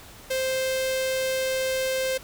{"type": "tone with notch filter", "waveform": "sawtooth", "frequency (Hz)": 523.3, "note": "C5", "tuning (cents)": 0, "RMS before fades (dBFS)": -26, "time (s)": [0.3, 2.18], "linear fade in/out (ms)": 10, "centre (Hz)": 1100, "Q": 1.6, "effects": ["pink hiss -46 dBFS RMS until 2.23 s"]}